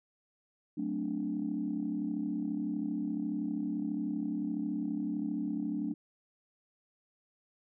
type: chord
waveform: sine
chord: D dominant seventh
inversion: first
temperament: equal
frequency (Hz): 185 / 220 / 261.6 / 293.7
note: F#3 / A3 / C4 / D4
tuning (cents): 0 / 0 / 0 / 0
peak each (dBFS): -39 / -36 / -40 / -34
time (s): 0.77-5.94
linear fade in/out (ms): 10
effects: tanh soft clip ceiling -23 dBFS